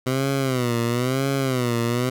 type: tone with vibrato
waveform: 15% pulse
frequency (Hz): 127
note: B2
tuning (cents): +49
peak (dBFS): -14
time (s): 0.06-2.1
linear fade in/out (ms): 10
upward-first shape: sine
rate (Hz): 1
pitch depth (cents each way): 140
effects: none